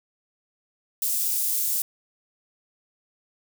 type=high-pass noise; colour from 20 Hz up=white; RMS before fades=-25 dBFS; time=1.02-1.82 s; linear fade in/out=2 ms; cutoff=7900 Hz; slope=12 dB/octave; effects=none